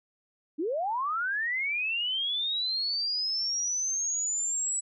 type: linear sweep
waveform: sine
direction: up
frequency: 277.2 to 7900 Hz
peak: -27 dBFS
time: 0.58-4.81 s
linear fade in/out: 20 ms
effects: none